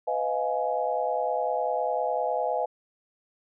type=chord; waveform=sine; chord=F half-diminished seventh; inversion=second; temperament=just; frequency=502.9 / 628.6 / 698.5 / 838.1 Hz; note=Cb5 / Eb5 / F5 / Ab5; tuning=+31 / +18 / 0 / +16 cents; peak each=-30 dBFS; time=0.07-2.66 s; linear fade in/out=10 ms; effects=none